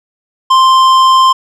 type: tone with tanh clipping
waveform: triangle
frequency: 1046.5 Hz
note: C6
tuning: in tune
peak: -6 dBFS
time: 0.5-1.33 s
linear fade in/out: 10 ms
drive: 16 dB
effects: none